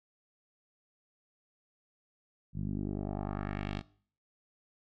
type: tone with low-pass filter sweep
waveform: 10% pulse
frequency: 50 Hz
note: G1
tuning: 35 cents sharp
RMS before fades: -36 dBFS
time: 2.53-3.83 s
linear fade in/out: 50 ms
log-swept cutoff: 150 to 4300 Hz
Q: 1.7
effects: noise-tail reverb RT60 0.5 s tail -20 dB re dry